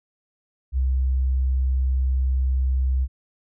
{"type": "tone", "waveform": "sine", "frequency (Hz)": 65, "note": "C2", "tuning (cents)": -11, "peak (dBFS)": -18, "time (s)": [0.72, 3.08], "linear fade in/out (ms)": 50, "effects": []}